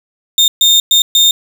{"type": "tone bursts at uneven times", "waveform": "35% pulse", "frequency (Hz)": 3641, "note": "A#7", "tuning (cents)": -41, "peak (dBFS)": -4, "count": 4, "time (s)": [[0.38, 0.48], [0.61, 0.8], [0.91, 1.02], [1.15, 1.31]], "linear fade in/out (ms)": 2, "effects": []}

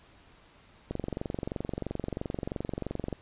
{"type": "click train", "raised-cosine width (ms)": 2, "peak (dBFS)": -19, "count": 52, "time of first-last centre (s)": [0.91, 3.127], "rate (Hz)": 23, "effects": ["pink hiss -58 dBFS RMS until 3.21 s", "resampled to 8000 Hz"]}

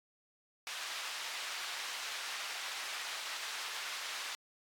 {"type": "band-pass noise", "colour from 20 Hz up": "white", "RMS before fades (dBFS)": -42, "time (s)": [0.67, 4.35], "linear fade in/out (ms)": 0, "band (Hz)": [930, 4300], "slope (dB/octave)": 12, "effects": ["AAC 64 kbps"]}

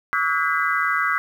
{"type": "tone cluster", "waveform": "sine", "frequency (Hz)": [1138, 1296, 1448, 1613, 2002], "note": ["C#6", "E6", "F#6", "G6", "B6"], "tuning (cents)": [45, -30, -38, 49, 23], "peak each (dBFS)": -25, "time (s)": [0.13, 1.18], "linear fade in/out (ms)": 0, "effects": ["8-bit"]}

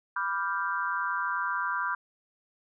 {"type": "chord", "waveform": "sine", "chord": "G dominant seventh", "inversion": "first", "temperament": "equal", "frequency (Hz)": [987.8, 1174.7, 1396.9, 1568], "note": ["B5", "D6", "F6", "G6"], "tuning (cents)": [0, 0, 0, 0], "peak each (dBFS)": -33, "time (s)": [0.16, 1.95], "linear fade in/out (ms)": 5, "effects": []}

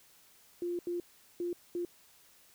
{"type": "tone bursts at uneven times", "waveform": "sine", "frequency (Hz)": 349.2, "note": "F4", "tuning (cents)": 0, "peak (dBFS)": -32, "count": 4, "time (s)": [[0.62, 0.79], [0.87, 1], [1.4, 1.53], [1.75, 1.85]], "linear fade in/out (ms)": 2, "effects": ["white hiss -62 dBFS RMS until 2.54 s"]}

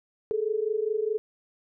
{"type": "tone pair together", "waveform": "sine", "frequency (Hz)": [417.9, 442.7], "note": ["G#4", "A4"], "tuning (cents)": [11, 11], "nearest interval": "minor second", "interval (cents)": 100, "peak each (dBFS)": [-28, -27], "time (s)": [0.31, 1.18], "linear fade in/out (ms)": 0, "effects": []}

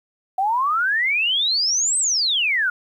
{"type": "exponential two-way sweep", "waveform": "sine", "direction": "up then down", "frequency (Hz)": [740, 8372, 1399], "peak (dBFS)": -17, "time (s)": [0.38, 2.7], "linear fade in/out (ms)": 5, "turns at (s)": 1.98, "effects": ["9-bit"]}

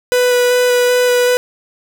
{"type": "tone with vibrato", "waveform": "45% pulse", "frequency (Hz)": 493.9, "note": "B4", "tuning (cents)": 0, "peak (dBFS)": -10, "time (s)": [0.12, 1.37], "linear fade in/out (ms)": 0, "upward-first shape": "square", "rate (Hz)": 2.6, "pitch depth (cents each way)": 8, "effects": []}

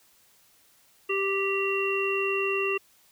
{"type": "harmonic tone", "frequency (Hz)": 392, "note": "G4", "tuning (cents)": 0, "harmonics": [1, 3, 5, 7], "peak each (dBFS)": [-27, -33, -38, -28], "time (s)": [1.09, 2.78], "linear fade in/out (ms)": 10, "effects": ["white hiss -61 dBFS RMS until 3.11 s"]}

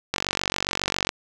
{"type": "click train", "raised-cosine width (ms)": 0.2, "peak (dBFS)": -5, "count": 46, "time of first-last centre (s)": [0.14, 1.091], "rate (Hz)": 47.3, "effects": []}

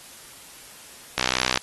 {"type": "click train", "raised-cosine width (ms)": 0.2, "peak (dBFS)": -3, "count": 26, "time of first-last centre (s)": [1.18, 1.574], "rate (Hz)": 63.4, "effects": ["white hiss -45 dBFS RMS until 1.62 s", "AAC 32 kbps"]}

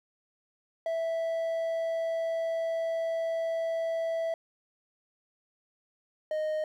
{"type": "tone pair in turn", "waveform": "triangle", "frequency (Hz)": [658, 619.2], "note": ["E5", "D#5"], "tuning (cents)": [-3, -9], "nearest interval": "minor second", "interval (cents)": 106, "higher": "first", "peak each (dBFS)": -26, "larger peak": "neither", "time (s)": [[0.86, 4.34], [6.31, 6.64]], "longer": "first", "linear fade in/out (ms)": 2, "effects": ["11-bit"]}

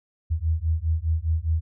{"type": "beating tone pair", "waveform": "sine", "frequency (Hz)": [78.3, 83.2], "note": ["D#2", "E2"], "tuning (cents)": [11, 17], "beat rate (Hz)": 4.9, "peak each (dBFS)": [-24, -24], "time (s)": [0.3, 1.61], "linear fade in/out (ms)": 20, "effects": []}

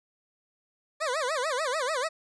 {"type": "tone with vibrato", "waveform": "20% pulse", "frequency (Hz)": 563, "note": "C#5", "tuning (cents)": 27, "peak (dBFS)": -22, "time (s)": [1, 2.09], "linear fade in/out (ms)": 20, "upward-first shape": "sine", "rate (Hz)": 6.8, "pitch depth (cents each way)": 250, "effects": ["resampled to 22050 Hz"]}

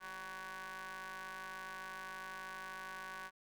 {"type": "ring-modulated tone", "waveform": "sawtooth", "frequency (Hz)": 183.4, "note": "F#3", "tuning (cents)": -15, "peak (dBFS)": -38, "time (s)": [0, 3.31], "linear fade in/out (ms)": 50, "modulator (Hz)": 1310, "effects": []}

